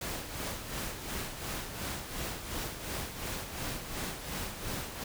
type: noise with tremolo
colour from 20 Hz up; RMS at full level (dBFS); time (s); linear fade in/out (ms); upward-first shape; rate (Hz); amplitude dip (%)
pink; -36; 0.01-5.04; 5; sine; 2.8; 55
effects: none